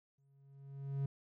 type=tone with exponential growth; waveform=triangle; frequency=138.2 Hz; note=C#3; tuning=5 cents flat; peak=-30 dBFS; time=0.18-1.06 s; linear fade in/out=5 ms; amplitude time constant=190 ms; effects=none